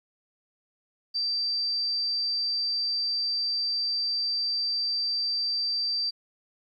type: tone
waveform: sine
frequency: 4677 Hz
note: D8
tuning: 8 cents flat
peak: -25 dBFS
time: 1.14-6.11 s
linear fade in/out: 20 ms
effects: 11-bit